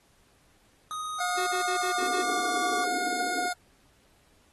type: tone with pitch glide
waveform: square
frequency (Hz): 1248 to 1157.7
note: D#6 to D6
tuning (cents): +5 to -25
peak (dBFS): -33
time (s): 0.91-2.84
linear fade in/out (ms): 0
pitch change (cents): -130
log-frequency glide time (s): 1.25-2.63
type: tone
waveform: 25% pulse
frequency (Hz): 718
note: F5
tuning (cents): +48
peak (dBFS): -24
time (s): 1.2-3.53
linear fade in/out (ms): 5
type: tone bursts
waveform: square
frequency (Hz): 370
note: F#4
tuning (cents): 0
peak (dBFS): -32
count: 6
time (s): 1.37-2.229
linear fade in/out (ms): 10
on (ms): 99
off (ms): 53
type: band-pass noise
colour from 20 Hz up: white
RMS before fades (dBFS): -37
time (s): 1.97-3.5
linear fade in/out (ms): 50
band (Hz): 250 to 470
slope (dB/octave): 96
effects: pink hiss -64 dBFS RMS until 4.52 s + AAC 32 kbps